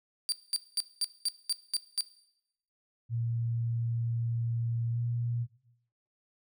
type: tone bursts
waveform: 30% pulse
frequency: 4678 Hz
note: D8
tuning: 8 cents flat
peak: -24 dBFS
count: 8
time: 0.29-2.008 s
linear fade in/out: 0 ms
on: 31 ms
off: 210 ms
type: tone with pitch glide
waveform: sine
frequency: 116.54 to 118.78 Hz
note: A#2 to A#2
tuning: 0 to +33 cents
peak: -29 dBFS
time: 3.09-5.47 s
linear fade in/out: 50 ms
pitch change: +33 cents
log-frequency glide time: 4.91-4.99 s
effects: noise-tail reverb RT60 0.8 s tail -18 dB re dry